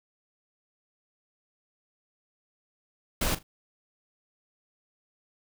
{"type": "noise with echo", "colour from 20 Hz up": "pink", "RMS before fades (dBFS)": -27, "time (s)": [3.21, 3.35], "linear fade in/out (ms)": 5, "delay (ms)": 40, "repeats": 2, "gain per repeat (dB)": -15, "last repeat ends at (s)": 3.43, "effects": []}